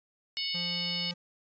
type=harmonic tone; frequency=737 Hz; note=F#5; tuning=7 cents flat; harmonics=3 / 4 / 5 / 6 / 7; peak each=-40 / -35 / -40 / -36 / -37 dBFS; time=0.37-1.11 s; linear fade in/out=0 ms
type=tone; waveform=square; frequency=174.61 Hz; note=F3; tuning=in tune; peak=-39 dBFS; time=0.54-1.14 s; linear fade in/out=10 ms
effects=resampled to 16000 Hz